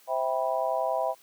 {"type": "chord", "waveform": "sine", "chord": "C major seventh", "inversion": "none", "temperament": "just", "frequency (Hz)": [523.3, 654.1, 784.9, 981.1], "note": ["C5", "E5", "G5", "B5"], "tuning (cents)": [0, -14, 2, -12], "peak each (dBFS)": [-32, -28, -31, -32], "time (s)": [0.07, 1.15], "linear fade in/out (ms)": 50, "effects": ["white hiss -58 dBFS RMS until 1.22 s", "high-pass 150 Hz 12 dB/octave"]}